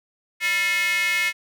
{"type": "tone with high-pass filter", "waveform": "square", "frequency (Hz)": 195.9, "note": "G3", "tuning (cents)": -1, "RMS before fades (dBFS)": -22, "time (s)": [0.4, 1.33], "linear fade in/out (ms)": 50, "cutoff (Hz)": 2100, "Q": 5.8, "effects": []}